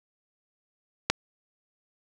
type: click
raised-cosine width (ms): 0.2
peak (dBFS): -3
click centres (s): 1.1
effects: none